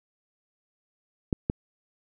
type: clicks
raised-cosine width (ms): 3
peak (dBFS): -11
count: 2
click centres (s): 1.328 / 1.499
effects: none

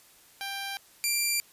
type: tone pair in turn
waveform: 10% pulse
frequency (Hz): 790 / 2367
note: G5 / D7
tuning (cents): +13 / +13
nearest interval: octave + perfect fifth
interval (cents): 1900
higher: second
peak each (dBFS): -25 / -16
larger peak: second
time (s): 0.41-0.77 / 1.04-1.4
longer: neither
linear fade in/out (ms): 0
effects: white hiss -57 dBFS RMS until 1.52 s + resampled to 32000 Hz

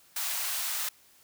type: high-pass noise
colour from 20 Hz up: white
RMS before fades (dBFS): -32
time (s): 0.16-0.89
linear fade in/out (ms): 5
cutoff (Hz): 730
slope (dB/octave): 24
effects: white hiss -60 dBFS RMS until 1.23 s

